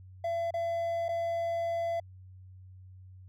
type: tone with dropouts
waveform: triangle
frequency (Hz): 675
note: E5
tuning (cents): +41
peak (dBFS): -27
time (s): 0.24-2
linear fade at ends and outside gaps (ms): 5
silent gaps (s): 0.508-0.539 / 1.084-1.089
effects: added 93 Hz sine -48 dBFS peak until 3.28 s